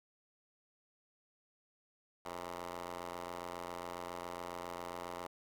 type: ring-modulated tone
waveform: 10% pulse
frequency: 87.31 Hz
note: F2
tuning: in tune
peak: -31 dBFS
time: 2.25-5.27 s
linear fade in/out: 5 ms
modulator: 729 Hz
effects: none